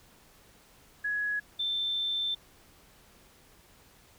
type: tone pair in turn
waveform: sine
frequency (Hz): 1677 / 3553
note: G#6 / A7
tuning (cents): +16 / +16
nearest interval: octave + minor second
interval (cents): 1300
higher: second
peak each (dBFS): -28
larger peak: neither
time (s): 1.04-1.4 / 1.59-2.35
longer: second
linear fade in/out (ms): 10
effects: pink hiss -59 dBFS RMS until 4.18 s